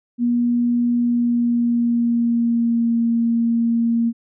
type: tone with pitch glide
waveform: sine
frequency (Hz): 240 to 232.1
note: B3 to A#3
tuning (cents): -49 to -7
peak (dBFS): -15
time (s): 0.18-4.13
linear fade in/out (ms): 50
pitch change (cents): -58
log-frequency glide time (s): 0.96-2.96
effects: none

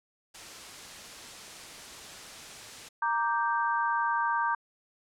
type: noise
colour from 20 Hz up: white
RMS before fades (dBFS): -44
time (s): 0.34-2.89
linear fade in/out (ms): 10
type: chord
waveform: sine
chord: G minor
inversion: first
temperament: equal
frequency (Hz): 932.3 / 1174.7 / 1568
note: Bb5 / D6 / G6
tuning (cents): 0 / 0 / 0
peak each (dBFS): -28 / -31 / -31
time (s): 3.02-4.55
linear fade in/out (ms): 5
effects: low-pass 8000 Hz 12 dB/octave

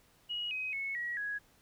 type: tone with pitch steps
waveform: sine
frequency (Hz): 2900 / 2525 / 2198 / 1913.3 / 1665.6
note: F#7 / D#7 / C#7 / A#6 / G#6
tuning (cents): -35 / +25 / -15 / +45 / +5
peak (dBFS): -34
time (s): 0.29-1.39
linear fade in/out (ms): 20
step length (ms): 220
effects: pink hiss -66 dBFS RMS until 1.61 s

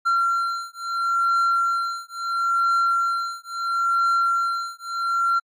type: beating tone pair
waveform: triangle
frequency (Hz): 1370 / 1370.74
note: F6 / F6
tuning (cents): -34 / -33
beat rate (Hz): 0.74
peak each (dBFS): -21 / -21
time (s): 0.05-5.4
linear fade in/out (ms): 20
effects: AAC 64 kbps

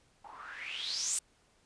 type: noise with low-pass filter sweep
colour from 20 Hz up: blue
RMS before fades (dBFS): -38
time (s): 0.24-1.19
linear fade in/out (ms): 5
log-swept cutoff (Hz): 800 to 8700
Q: 7.4
effects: pink hiss -68 dBFS RMS until 1.65 s + resampled to 22050 Hz

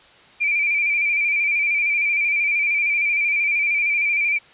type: tone with vibrato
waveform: sine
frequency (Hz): 2349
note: D7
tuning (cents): 0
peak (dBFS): -17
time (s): 0.4-4.39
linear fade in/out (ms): 20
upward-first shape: square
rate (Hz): 13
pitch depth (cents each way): 36
effects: white hiss -49 dBFS RMS until 4.53 s + resampled to 8000 Hz

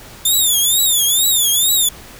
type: tone with vibrato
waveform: 10% pulse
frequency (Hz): 3549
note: A7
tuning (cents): +14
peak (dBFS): -5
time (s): 0.25-1.89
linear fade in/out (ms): 5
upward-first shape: triangle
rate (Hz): 2.2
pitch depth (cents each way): 180
effects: pink hiss -38 dBFS RMS until 2.19 s

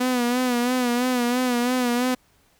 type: tone with vibrato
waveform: sawtooth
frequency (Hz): 246.9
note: B3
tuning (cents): 0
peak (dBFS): -16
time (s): 0-2.15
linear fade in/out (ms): 10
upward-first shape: sine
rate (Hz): 3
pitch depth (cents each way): 56
effects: pink hiss -61 dBFS RMS until 2.59 s

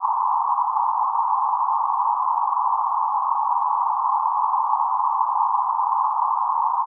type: band-pass noise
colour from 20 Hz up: white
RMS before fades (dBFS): -21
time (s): 0-6.86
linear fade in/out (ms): 50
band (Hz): 830 to 1100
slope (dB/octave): 96
effects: none

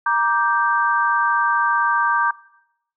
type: chord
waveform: sine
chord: G minor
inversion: first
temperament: just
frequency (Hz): 940.8 / 1176 / 1568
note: Bb5 / D6 / G6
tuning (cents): +16 / +2 / 0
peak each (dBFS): -20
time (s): 0.06-2.31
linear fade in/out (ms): 5
effects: noise-tail reverb RT60 0.8 s tail -21 dB re dry

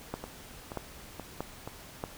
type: two click trains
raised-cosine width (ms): 1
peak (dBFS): -19 / -24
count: 4 / 4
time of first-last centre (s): 0.14-2.039 / 0.24-1.675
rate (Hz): 1.58 / 2.09
effects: pink hiss -49 dBFS RMS until 2.17 s

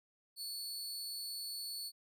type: tone with amplitude modulation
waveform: sawtooth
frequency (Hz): 4435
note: C#8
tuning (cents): 0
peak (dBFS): -35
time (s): 0.36-1.92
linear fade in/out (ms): 50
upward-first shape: sine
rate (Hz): 237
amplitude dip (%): 65
effects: none

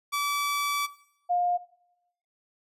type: tone pair in turn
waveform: sawtooth / sine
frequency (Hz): 1152 / 708.9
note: D6 / F5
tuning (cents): -34 / +26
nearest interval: minor sixth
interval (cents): 840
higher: first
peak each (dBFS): -22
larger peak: neither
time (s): 0.12-0.87 / 1.29-1.58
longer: first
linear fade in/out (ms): 20
effects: noise-tail reverb RT60 0.8 s tail -18 dB re dry + resampled to 32000 Hz

